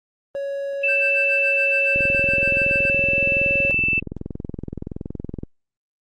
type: tone with pitch glide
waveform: triangle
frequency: 557 to 553.5 Hz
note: C#5 to C#5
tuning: +8 to -3 cents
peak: -22 dBFS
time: 0.35-3.71 s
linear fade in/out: 0 ms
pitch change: -11 cents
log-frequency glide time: 1.23-1.77 s
type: tone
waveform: sine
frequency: 2650 Hz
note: E7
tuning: 9 cents sharp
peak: -17 dBFS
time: 0.83-4 s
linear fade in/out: 10 ms
type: tone with tremolo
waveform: triangle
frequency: 1568 Hz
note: G6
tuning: in tune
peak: -24 dBFS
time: 0.88-2.9 s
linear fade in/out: 5 ms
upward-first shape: sine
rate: 7.1 Hz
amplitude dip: 95%
type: click train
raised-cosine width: 3 ms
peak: -16 dBFS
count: 75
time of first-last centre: 1.96-5.434 s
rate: 21.3 Hz
effects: Opus 24 kbps